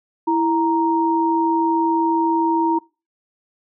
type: tone pair together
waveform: sine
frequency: 329.6 / 933.7 Hz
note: E4 / A#5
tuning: 0 / +3 cents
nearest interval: octave + tritone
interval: 1803 cents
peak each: -18 dBFS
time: 0.27-2.79 s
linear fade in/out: 10 ms
effects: noise-tail reverb RT60 0.3 s tail -24 dB re dry